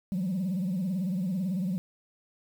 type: tone with vibrato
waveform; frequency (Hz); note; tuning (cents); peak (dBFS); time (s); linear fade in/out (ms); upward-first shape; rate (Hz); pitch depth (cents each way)
sine; 185; F#3; 0; -25; 0.12-1.78; 0; sine; 18; 140
effects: tanh soft clip ceiling -25 dBFS + 9-bit